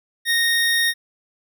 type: tone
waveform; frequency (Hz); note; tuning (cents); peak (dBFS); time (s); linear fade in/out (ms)
25% pulse; 1857; A#6; -7; -13; 0.25-0.94; 50
effects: none